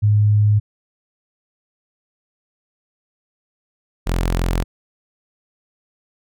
sine / sawtooth tone pair in turn, 104.8 / 43.41 Hz, G#2 / F1, +16 / -10 cents, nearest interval octave + minor third, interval 1526 cents, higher first, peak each -11 / -13 dBFS, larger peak first, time 0.02-0.6 / 4.06-4.64 s, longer neither, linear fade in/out 20 ms, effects none

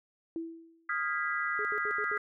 sine tone with exponential decay, 329.6 Hz, E4, in tune, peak -31 dBFS, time 0.36-0.92 s, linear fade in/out 1 ms, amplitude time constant 120 ms
sine chord, F half-diminished seventh, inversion third, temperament equal with one note detuned, 1244.5 / 1396.9 / 1637.4 / 1975.5 Hz, Eb6 / F6 / Ab6 / Cb7, 0 / 0 / -25 / 0 cents, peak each -35 dBFS, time 0.89-2.18 s, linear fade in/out 5 ms
sine tone bursts, 421.2 Hz, G#4, 24 cents sharp, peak -36 dBFS, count 5, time 1.59-2.173 s, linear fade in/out 0 ms, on 59 ms, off 72 ms
effects none

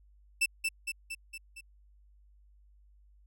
40% pulse tone with echo, 2657 Hz, E7, 13 cents sharp, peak -23 dBFS, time 0.41-0.46 s, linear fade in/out 10 ms, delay 230 ms, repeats 5, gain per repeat -4 dB, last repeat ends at 1.61 s, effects added 50 Hz sine -58 dBFS peak until 3.26 s

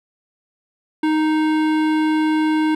sine tone with hard clipping, 310.9 Hz, D#4, 1 cent flat, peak -17 dBFS, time 1.03-2.75 s, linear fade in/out 5 ms, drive 16 dB, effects none

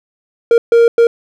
triangle tone bursts at uneven times, 466.2 Hz, A#4, in tune, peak -3 dBFS, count 3, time 0.51-0.58 / 0.72-0.88 / 0.98-1.07 s, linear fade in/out 2 ms, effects none

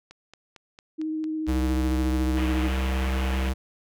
click train, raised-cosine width 0.2 ms, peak -28 dBFS, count 9, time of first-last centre 0.11-1.92 s, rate 4.42 Hz
sine tone with vibrato, 313.1 Hz, D#4, 11 cents sharp, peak -26 dBFS, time 0.98-2.7 s, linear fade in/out 20 ms, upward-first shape sine, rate 14 Hz, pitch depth 13 cents each way
square tone, 65.41 Hz, C2, in tune, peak -24 dBFS, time 1.47-3.54 s, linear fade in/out 20 ms
white low-pass noise, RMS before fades -37 dBFS, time 2.37-3.49 s, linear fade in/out 0 ms, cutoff 3100 Hz, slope 48 dB/octave
effects none

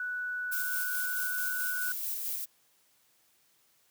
sine tone, 1480 Hz, F#6, in tune, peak -32 dBFS, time 0-1.92 s, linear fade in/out 2 ms
violet noise with tremolo, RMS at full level -34 dBFS, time 0.51-2.46 s, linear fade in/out 20 ms, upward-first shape square, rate 4.6 Hz, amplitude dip 25%
effects white hiss -68 dBFS RMS until 3.9 s + high-pass 80 Hz 12 dB/octave

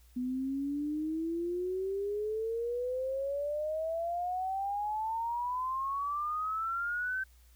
sine exponential sweep, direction up, 246.9 to 1553 Hz, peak -31 dBFS, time 0.16-7.24 s, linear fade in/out 10 ms, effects added 60 Hz sine -57 dBFS peak until 7.55 s + white hiss -67 dBFS RMS until 7.55 s

